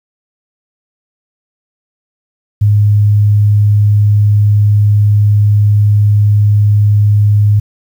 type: tone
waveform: sine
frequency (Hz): 103.83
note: G#2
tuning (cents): 0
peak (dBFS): -5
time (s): 2.61-7.6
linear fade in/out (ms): 10
effects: 7-bit